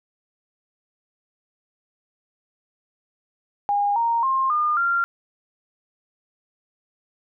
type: tone with pitch steps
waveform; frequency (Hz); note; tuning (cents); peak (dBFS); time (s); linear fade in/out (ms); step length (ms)
sine; 814 / 929.7 / 1061.7 / 1212.6 / 1384.9; G#5 / A#5 / C6 / D#6 / F6; -35 / -5 / +25 / -45 / -15; -18; 3.69-5.04; 0; 270
effects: none